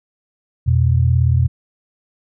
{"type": "tone pair together", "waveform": "sine", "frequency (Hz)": [85.83, 123.47], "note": ["F2", "B2"], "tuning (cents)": [-30, 0], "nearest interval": "tritone", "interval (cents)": 630, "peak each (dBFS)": -14, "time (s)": [0.66, 1.48], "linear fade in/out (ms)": 20, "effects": []}